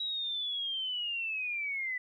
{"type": "linear sweep", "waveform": "sine", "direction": "down", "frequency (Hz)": [3877, 1975.5], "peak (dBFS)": -32, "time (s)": [0, 1.98], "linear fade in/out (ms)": 5, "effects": ["12-bit"]}